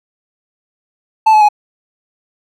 triangle tone with pitch steps, 877 / 856.5 / 836.4 Hz, A5 / A5 / G#5, -6 / -47 / +12 cents, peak -3 dBFS, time 1.26-1.488 s, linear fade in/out 10 ms, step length 76 ms, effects none

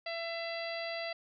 harmonic tone, 670 Hz, E5, 28 cents sharp, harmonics 1 / 2 / 3 / 4 / 5 / 6 / 7, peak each -38 / -49 / -42 / -45 / -50 / -49 / -45 dBFS, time 0.06-1.13 s, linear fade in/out 5 ms, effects none

